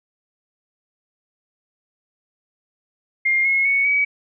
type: tone with pitch steps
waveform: sine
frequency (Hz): 2119 / 2169 / 2219 / 2271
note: C7 / C#7 / C#7 / C#7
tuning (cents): +21 / -38 / +1 / +41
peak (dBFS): -15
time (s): 3.25-4.05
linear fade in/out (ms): 10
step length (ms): 200
effects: none